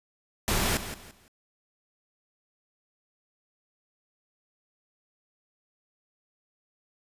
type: noise with echo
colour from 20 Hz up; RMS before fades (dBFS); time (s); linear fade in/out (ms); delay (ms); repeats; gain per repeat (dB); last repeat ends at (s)
pink; -26; 0.48-0.77; 0; 170; 3; -11; 1.28
effects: resampled to 32000 Hz